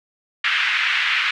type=band-pass noise; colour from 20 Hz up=white; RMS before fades=-20 dBFS; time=0.44-1.31 s; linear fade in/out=5 ms; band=1500 to 2700 Hz; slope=24 dB/octave; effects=none